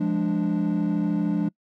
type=chord; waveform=triangle; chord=D diminished; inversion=first; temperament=equal; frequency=174.61 / 207.7 / 293.7 Hz; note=F3 / Ab3 / D4; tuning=0 / 0 / 0 cents; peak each=-23 dBFS; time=0-1.49 s; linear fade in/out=10 ms; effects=noise-tail reverb RT60 0.1 s tail -26 dB re dry + tanh soft clip ceiling -13 dBFS